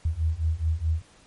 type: beating tone pair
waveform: sine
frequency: 77.78 / 82.48 Hz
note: D#2 / E2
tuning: 0 / +2 cents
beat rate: 4.7 Hz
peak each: -26 / -25 dBFS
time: 0.05-1.02 s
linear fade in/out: 5 ms
effects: pink hiss -56 dBFS RMS until 1.26 s + MP3 48 kbps